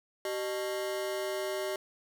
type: ring-modulated tone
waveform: 40% pulse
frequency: 496.9 Hz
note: B4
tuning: 11 cents sharp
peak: -28 dBFS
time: 0.25-1.76 s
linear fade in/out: 2 ms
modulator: 114 Hz
effects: none